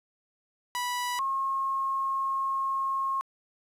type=tone pair in turn; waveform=sawtooth / sine; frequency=982 / 1079.6 Hz; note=B5 / C#6; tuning=-10 / -46 cents; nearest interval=major second; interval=164 cents; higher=second; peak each=-25 / -26 dBFS; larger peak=first; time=0.75-1.19 / 1.19-3.21 s; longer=second; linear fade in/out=0 ms; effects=resampled to 32000 Hz + 10-bit